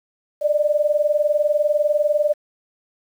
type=tone pair together; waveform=sine; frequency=587.3 / 607.3 Hz; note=D5 / D#5; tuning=0 / -42 cents; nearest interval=minor second; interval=58 cents; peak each=-18 / -19 dBFS; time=0.41-2.34 s; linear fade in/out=20 ms; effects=8-bit